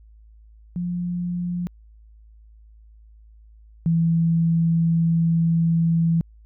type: tone pair in turn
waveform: sine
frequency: 176.1 / 165.75 Hz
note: F3 / E3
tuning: +15 / +10 cents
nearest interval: minor second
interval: 105 cents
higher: first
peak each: -23 / -16 dBFS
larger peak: second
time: 0.76-1.67 / 3.86-6.21 s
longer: second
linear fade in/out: 0 ms
effects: added 54 Hz sine -46 dBFS peak until 6.45 s